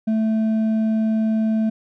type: tone with hard clipping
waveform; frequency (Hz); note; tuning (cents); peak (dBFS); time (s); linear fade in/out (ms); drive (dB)
sine; 220; A3; 0; -18; 0.07-1.7; 10; 4
effects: none